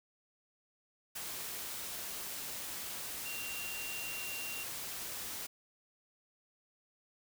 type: tone in noise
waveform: sine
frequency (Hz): 2762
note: F7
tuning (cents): -20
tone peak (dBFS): -42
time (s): 3.25-4.64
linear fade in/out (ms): 10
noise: white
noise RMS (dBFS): -42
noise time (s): 1.15-5.47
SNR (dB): -3
effects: none